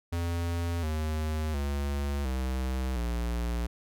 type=tone with pitch steps; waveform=square; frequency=85.3 / 77.77 / 70.9 / 64.65 / 58.94 Hz; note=F2 / D#2 / C#2 / C2 / A#1; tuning=-40 / 0 / +40 / -20 / +20 cents; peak=-29 dBFS; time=0.12-3.67 s; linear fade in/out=10 ms; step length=710 ms; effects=none